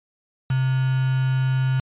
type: tone with quantisation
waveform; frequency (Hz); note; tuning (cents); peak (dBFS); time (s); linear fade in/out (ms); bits
sine; 130.81; C3; 0; -18; 0.5-1.8; 5; 5
effects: resampled to 8000 Hz